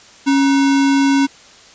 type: tone with sample-and-hold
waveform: sine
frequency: 275.8 Hz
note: C#4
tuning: 9 cents flat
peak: -10 dBFS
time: 0.26-1.27 s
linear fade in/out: 20 ms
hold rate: 1225 Hz
effects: white hiss -43 dBFS RMS until 1.74 s + resampled to 16000 Hz